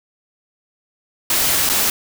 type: noise with dropouts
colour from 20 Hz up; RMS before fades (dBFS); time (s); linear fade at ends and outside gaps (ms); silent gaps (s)
white; -17; 1.3-1.9; 2; 1.692-1.697
effects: none